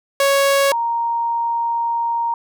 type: tone pair in turn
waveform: sawtooth / sine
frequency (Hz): 554.4 / 932.4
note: C#5 / A#5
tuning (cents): 0 / 0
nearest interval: major sixth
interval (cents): 900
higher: second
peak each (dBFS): -9 / -17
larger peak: first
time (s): 0.2-0.72 / 0.72-2.34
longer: second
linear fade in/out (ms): 2
effects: none